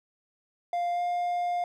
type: tone with pitch glide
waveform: triangle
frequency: 699 to 705.9 Hz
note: F5 to F5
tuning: +1 to +18 cents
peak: -24 dBFS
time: 0.73-1.64 s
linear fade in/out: 2 ms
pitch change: +17 cents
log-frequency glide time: 0.92-1.01 s
effects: none